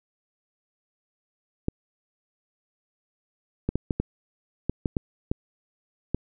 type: clicks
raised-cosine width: 3 ms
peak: -11 dBFS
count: 10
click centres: 1.684 / 3.69 / 3.756 / 3.908 / 4 / 4.696 / 4.858 / 4.968 / 5.315 / 6.146 s
effects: none